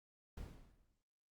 brown noise with exponential decay, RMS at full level -45 dBFS, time 0.37-1.02 s, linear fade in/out 5 ms, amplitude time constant 140 ms, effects Opus 48 kbps

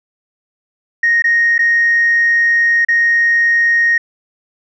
sine tone with dropouts, 1864.7 Hz, A#6, in tune, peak -8 dBFS, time 1.03-3.98 s, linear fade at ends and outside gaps 5 ms, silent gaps 1.222-1.241 / 1.581-1.59 / 2.849-2.885 s, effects tanh soft clip ceiling -5 dBFS

